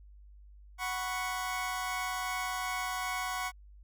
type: chord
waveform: 25% pulse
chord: F# suspended fourth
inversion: none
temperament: equal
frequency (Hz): 740 / 987.8 / 1108.7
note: F#5 / B5 / C#6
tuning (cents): 0 / 0 / 0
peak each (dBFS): -33 / -36 / -33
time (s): 0.78-3.52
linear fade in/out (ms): 50
effects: added 50 Hz sine -51 dBFS peak until 3.83 s